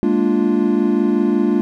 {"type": "chord", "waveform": "triangle", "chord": "Bb dominant seventh", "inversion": "third", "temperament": "equal", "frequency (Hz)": [207.7, 233.1, 293.7, 349.2], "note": ["Ab3", "Bb3", "D4", "F4"], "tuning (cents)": [0, 0, 0, 0], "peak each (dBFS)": -17, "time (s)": [0.03, 1.61], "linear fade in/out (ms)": 0, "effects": []}